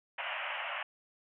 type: band-pass noise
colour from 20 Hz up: white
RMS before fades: -38 dBFS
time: 0.18-0.83 s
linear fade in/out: 5 ms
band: 560 to 3000 Hz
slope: 96 dB/octave
effects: none